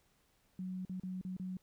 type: tone with dropouts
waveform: sine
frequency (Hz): 185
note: F#3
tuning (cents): 0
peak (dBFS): -38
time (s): 0.59-1.57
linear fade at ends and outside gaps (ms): 2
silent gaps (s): 0.851-0.895 / 0.999-1.034 / 1.213-1.249 / 1.367-1.397
effects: pink hiss -73 dBFS RMS until 1.62 s